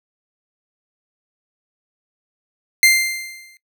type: tone with exponential decay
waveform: sawtooth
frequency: 2093 Hz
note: C7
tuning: in tune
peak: -4 dBFS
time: 2.83-3.57 s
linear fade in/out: 1 ms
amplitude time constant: 160 ms
effects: noise-tail reverb RT60 0.1 s tail -18 dB re dry